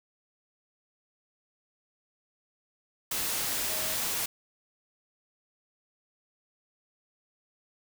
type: tone in noise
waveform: sine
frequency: 630 Hz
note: D#5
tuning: 21 cents sharp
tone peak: -41 dBFS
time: 3.69-3.95 s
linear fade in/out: 5 ms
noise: white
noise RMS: -31 dBFS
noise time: 3.11-4.26 s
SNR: -13 dB
effects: none